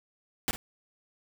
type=noise with echo; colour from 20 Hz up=pink; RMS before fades=-28 dBFS; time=0.48-0.51 s; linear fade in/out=0 ms; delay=50 ms; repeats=1; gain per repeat=-15 dB; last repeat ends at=0.56 s; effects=none